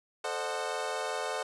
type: chord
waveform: 25% pulse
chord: A diminished seventh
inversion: none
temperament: equal with one note detuned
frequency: 440 / 523.3 / 608.7 / 740 Hz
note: A4 / C5 / Eb5 / Gb5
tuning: 0 / 0 / -38 / 0 cents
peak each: -34 dBFS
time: 0.24-1.43 s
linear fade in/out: 5 ms
effects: resampled to 24000 Hz